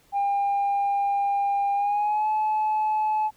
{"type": "tone with pitch glide", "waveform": "sine", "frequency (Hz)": [802, 859.6], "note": ["G5", "A5"], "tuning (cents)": [39, -41], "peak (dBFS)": -19, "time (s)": [0.12, 3.31], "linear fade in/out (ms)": 50, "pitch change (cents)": 120, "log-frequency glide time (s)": [1.74, 2.28], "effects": ["tanh soft clip ceiling -19 dBFS", "pink hiss -60 dBFS RMS until 3.36 s"]}